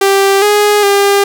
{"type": "tone with pitch steps", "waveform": "sawtooth", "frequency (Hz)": [392.7, 415.2, 400.8], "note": ["G4", "G#4", "G4"], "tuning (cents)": [3, 0, 38], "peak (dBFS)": -3, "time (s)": [0.01, 1.24], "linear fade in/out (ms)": 5, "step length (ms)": 410, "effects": []}